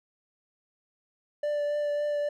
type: tone with vibrato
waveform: triangle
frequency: 587.3 Hz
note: D5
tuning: in tune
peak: -24 dBFS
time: 1.43-2.29 s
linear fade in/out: 5 ms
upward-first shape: triangle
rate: 3.6 Hz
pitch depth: 15 cents each way
effects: none